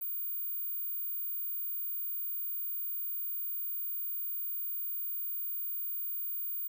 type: tone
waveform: sine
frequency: 15340 Hz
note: A#9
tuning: 48 cents sharp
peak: -33 dBFS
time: 0.01-6.68 s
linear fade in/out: 10 ms
effects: none